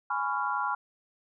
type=chord; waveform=sine; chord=C# dominant seventh; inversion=second; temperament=just; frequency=831.5 / 997.9 / 1108.7 / 1385.9 Hz; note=G#5 / B5 / C#6 / E#6; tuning=+2 / +18 / 0 / -14 cents; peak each=-33 / -32 / -34 / -32 dBFS; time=0.1-0.75 s; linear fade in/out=5 ms; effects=none